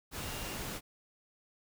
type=tone in noise; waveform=sine; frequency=2794 Hz; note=F7; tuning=in tune; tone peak=-49 dBFS; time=0.18-0.6 s; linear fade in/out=50 ms; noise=pink; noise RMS=-40 dBFS; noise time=0.11-0.81 s; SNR=-12 dB; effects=none